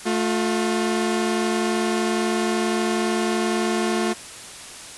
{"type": "tone pair together", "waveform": "sawtooth", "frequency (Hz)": [220, 356.3], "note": ["A3", "F4"], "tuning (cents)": [0, 35], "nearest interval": "minor sixth", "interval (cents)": 835, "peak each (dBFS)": -19, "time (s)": [0.05, 4.14], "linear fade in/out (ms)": 20, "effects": ["white hiss -38 dBFS RMS until 4.97 s", "resampled to 24000 Hz"]}